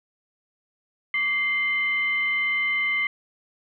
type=tone with frequency modulation; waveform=sine; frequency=2093 Hz; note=C7; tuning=in tune; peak=-21 dBFS; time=1.14-3.07 s; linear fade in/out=2 ms; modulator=938 Hz; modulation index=0.38; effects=none